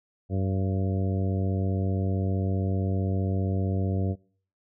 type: harmonic tone with a mistuned harmonic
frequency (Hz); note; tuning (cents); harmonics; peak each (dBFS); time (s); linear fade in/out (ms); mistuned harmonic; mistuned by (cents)
95.3; G2; -48; 1 / 2 / 3 / 4 / 5 / 6 / 7; -25 / -31 / -35 / -37 / -39 / -41 / -42; 0.29-4.16; 50; 7; +39
effects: noise-tail reverb RT60 0.5 s tail -24 dB re dry

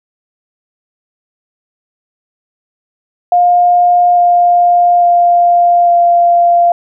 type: tone with pitch steps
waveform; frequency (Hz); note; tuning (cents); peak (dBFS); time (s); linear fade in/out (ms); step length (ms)
sine; 708 / 703.1 / 698.3 / 693.4; F5 / F5 / F5 / F5; +23 / +11 / 0 / -13; -5; 3.32-6.72; 2; 850
effects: none

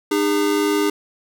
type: tone pair together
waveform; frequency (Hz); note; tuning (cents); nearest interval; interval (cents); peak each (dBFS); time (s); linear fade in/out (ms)
square; 304.1 / 405.9; D#4 / G#4; -40 / -40; perfect fourth; 500; -20; 0.11-0.9; 5
effects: none

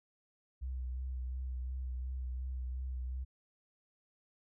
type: tone with vibrato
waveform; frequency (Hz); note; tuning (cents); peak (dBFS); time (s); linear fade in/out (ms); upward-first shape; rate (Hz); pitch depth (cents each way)
sine; 63.6; C2; -48; -36; 0.61-3.25; 20; sine; 2.8; 29
effects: none

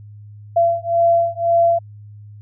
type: beating tone pair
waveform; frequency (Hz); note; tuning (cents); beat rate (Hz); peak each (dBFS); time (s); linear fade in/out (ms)
sine; 678 / 679.9; E5 / F5; +49 / -47; 1.9; -16; 0.56-1.79; 10
effects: added 104 Hz sine -36 dBFS peak until 2.41 s

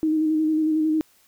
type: tone with vibrato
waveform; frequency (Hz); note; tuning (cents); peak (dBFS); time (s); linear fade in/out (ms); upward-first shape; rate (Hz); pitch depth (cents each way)
sine; 312.3; D#4; +7; -18; 0.03-1.01; 0; square; 11; 22
effects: white hiss -59 dBFS RMS until 1.27 s

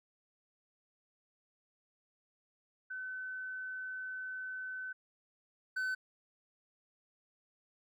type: tone pair in turn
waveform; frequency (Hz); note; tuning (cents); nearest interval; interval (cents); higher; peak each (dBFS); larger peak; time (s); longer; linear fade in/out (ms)
sine / triangle; 1517 / 1517; F#6 / F#6; +43 / +43; unison; 0; neither; -39 / -31; second; 2.9-4.93 / 5.76-5.95; first; 10
effects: none

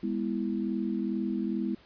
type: chord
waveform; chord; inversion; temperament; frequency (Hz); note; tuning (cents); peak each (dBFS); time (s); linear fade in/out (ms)
sine; E major; first; equal with one note detuned; 204.7 / 246.9 / 329.6; G#3 / B3 / E4; -25 / 0 / 0; -31 / -33 / -33; 0.03-1.75; 5
effects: pink hiss -58 dBFS RMS until 1.85 s + resampled to 11025 Hz

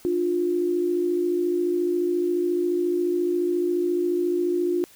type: tone pair together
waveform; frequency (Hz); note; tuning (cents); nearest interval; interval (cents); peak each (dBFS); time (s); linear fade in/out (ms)
sine; 299.1 / 353.4; D4 / F4; +32 / +21; minor third; 289; -28 / -21; 0.05-4.84; 0
effects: white hiss -52 dBFS RMS until 4.95 s

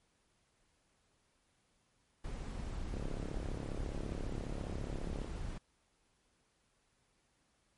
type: noise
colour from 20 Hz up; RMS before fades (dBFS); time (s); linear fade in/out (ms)
brown; -41; 2.24-5.58; 5
type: click train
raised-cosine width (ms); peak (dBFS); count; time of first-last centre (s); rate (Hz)
2; -29; 81; 2.94-5.245; 34.7
effects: pink hiss -75 dBFS RMS until 7.77 s + MP3 48 kbps

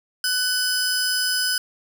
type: tone pair together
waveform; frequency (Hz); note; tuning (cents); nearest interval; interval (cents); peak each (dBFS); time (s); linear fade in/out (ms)
sawtooth; 1500 / 5039; F#6 / D#8; +23 / +21; octave + major sixth; 2098; -20; 0.24-1.58; 2
effects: none

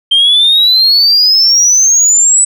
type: exponential sweep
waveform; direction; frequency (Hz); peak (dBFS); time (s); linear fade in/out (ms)
sine; up; 3146 to 8000; -3; 0.11-2.45; 10
effects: tanh soft clip ceiling -2 dBFS

